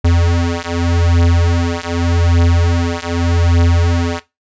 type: beating tone pair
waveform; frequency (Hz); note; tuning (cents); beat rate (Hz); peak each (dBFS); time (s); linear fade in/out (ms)
square; 85 / 85.84; F2 / F2; -46 / -29; 0.84; -15; 0.04-4.2; 10
effects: noise-tail reverb RT60 0.2 s tail -17 dB re dry + resampled to 16000 Hz